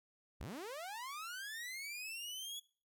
sawtooth linear sweep, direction up, 31.7 to 3400 Hz, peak -40 dBFS, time 0.4-2.6 s, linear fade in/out 10 ms, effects noise-tail reverb RT60 0.4 s tail -21 dB re dry

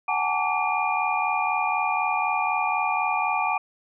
sine tone cluster, 743 / 827 / 891 / 1155 / 2410 Hz, F#5 / G#5 / A5 / D6 / D7, +7 / -8 / +22 / -29 / +44 cents, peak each -28 dBFS, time 0.08-3.58 s, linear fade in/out 5 ms, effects none

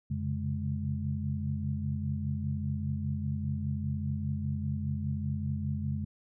sine tone cluster, 89.1 / 135.6 / 140.6 / 209.8 Hz, F2 / C#3 / C#3 / G#3, +35 / -38 / +25 / +18 cents, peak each -34 / -38 / -35 / -36 dBFS, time 0.1-6.05 s, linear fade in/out 10 ms, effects none

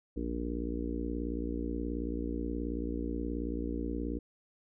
harmonic tone, 58.6 Hz, A#1, 10 cents sharp, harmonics 1 / 3 / 4 / 5 / 6 / 7 / 8, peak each -37 / -44 / -40 / -37 / -43 / -45 / -44 dBFS, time 0.16-4.19 s, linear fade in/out 10 ms, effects none

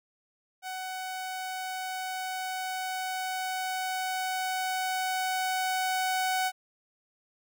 sawtooth tone with level ramp, 748 Hz, F#5, 19 cents sharp, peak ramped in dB -31 to -22 dBFS, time 0.62-6.52 s, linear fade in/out 50 ms, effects none

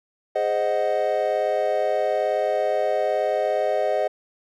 triangle chord, Ab dominant seventh, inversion none, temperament equal, 415.3 / 523.3 / 622.3 / 740 Hz, Ab4 / C5 / Eb5 / Gb5, 0 / 0 / 0 / 0 cents, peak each -26 / -24 / -21 / -25 dBFS, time 0.35-4.08 s, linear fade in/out 10 ms, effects none

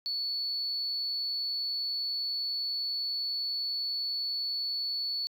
sine tone, 4435 Hz, C#8, in tune, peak -29 dBFS, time 0.06-5.27 s, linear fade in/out 0 ms, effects tanh soft clip ceiling -25 dBFS

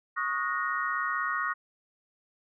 sine chord, D# minor seventh, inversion third, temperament equal with one note detuned, 1108.7 / 1244.5 / 1450.4 / 1864.7 Hz, C#6 / D#6 / F#6 / A#6, 0 / 0 / -35 / 0 cents, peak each -33 dBFS, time 0.16-1.54 s, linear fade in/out 20 ms, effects none

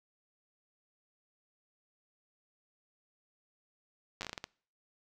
slowing click train, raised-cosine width 0.2 ms, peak -21 dBFS, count 9, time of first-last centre 4.21-4.441 s, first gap 9 ms, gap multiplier 1.32, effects noise-tail reverb RT60 0.5 s tail -25 dB re dry

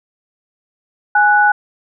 sine tone pair together, 830.6 / 1480 Hz, G#5 / F#6, 0 / 0 cents, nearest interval minor seventh, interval 1000 cents, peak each -11 dBFS, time 1.15-1.52 s, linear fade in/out 5 ms, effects none

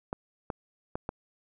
clicks, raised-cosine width 1 ms, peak -18 dBFS, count 4, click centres 0.129 / 0.502 / 0.955 / 1.091 s, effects none

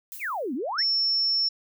violet noise with exponential decay, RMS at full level -36 dBFS, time 0.12-0.58 s, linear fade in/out 0 ms, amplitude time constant 100 ms
sine exponential two-way sweep, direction down then up, 2800 to 230.7 to 2369 Hz, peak -27 dBFS, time 0.19-0.84 s, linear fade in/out 50 ms, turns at 0.54 s
sine tone, 5400 Hz, E8, 41 cents sharp, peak -21 dBFS, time 0.78-1.49 s, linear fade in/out 10 ms
effects none

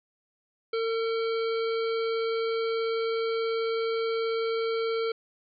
harmonic tone, 453.1 Hz, A#4, 49 cents flat, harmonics 1 / 3 / 5 / 7 / 9 / 10, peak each -26 / -36 / -40 / -43 / -45 / -46 dBFS, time 0.73-5.12 s, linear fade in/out 5 ms, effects none

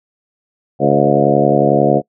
harmonic tone with a mistuned harmonic, 71.1 Hz, C#2, 45 cents sharp, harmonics 2 / 3 / 4 / 5 / 6 / 7 / 8 / 9 / 10, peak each -18 / -18 / -18 / -18 / -18 / -18 / -18 / -18 / -18 dBFS, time 0.79-2.02 s, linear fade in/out 50 ms, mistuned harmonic 8, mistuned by -27 cents, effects noise-tail reverb RT60 0.1 s tail -25 dB re dry

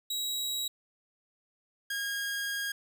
sawtooth tone pair in turn, 3857 / 1630.1 Hz, B7 / G#6, -42 / -33 cents, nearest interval octave + minor third, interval 1491 cents, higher first, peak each -28 dBFS, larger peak neither, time 0.1-0.68 / 1.9-2.72 s, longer second, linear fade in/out 5 ms, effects none

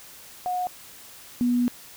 sine tone pair in turn, 726 / 243.7 Hz, F#5 / B3, -33 / -23 cents, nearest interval octave + perfect fifth, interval 1890 cents, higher first, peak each -24 / -19 dBFS, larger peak second, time 0.46-0.67 / 1.41-1.68 s, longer second, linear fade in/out 0 ms, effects white hiss -46 dBFS RMS until 1.96 s

